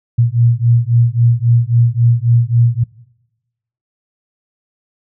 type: beating tone pair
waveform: sine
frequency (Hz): 116.54 / 120.24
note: A#2 / B2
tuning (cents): 0 / -46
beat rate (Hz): 3.7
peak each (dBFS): -12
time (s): 0.18-2.84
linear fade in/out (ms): 10
effects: noise-tail reverb RT60 1.0 s tail -22 dB re dry